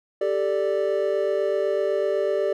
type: chord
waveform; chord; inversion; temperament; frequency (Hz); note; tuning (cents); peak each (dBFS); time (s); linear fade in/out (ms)
triangle; G suspended second; none; equal; 392 / 440 / 587.3; G4 / A4 / D5; 0 / 0 / 0; -23 / -25 / -22; 0.21-2.53; 5
effects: none